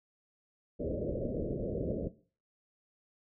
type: low-pass noise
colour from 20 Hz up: white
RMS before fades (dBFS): -35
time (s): 0.79-2.09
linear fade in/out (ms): 20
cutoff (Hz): 600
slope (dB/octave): 96
effects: noise-tail reverb RT60 0.4 s tail -17 dB re dry